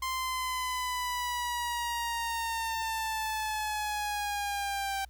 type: linear sweep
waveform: sawtooth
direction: down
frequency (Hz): 1046.5 to 780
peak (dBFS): -27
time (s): 0.02-5.05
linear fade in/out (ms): 5
effects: added 60 Hz sine -49 dBFS peak until 5.09 s + pink hiss -70 dBFS RMS until 5.09 s